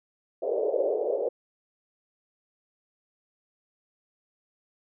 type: band-pass noise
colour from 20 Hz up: white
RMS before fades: -27 dBFS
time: 0.42-1.29 s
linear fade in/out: 10 ms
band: 410 to 580 Hz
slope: 48 dB/octave
effects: none